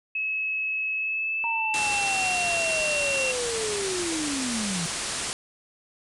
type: tone with pitch glide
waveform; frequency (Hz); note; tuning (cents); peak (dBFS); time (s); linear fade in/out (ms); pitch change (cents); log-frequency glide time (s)
sine; 2579 to 2731; E7 to F7; -39 to -39; -25; 0.15-3.32; 5; +100; 0.95-2.29
type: linear sweep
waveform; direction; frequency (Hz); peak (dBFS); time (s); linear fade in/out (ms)
sine; down; 932.3 to 160; -28; 1.44-4.86; 0
type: low-pass noise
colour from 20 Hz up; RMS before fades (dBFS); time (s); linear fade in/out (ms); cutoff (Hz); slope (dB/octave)
white; -31; 1.74-5.33; 0; 10000; 96
effects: none